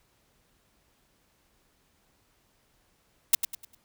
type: noise with echo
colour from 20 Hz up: blue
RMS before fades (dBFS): -17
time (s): 3.33-3.35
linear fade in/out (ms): 5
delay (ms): 100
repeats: 4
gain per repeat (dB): -9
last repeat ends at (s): 3.75
effects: pink hiss -68 dBFS RMS until 3.84 s